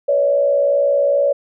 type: tone with frequency modulation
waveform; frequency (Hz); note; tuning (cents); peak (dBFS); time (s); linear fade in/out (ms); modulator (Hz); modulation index
sine; 567; C#5; +39; -12; 0.08-1.33; 10; 62.4; 0.69
effects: none